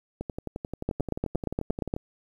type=two click trains; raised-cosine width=2 ms; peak=-19 / -13 dBFS; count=21 / 10; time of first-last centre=0.21-1.964 / 0.89-1.939 s; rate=11.4 / 8.58 Hz; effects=9-bit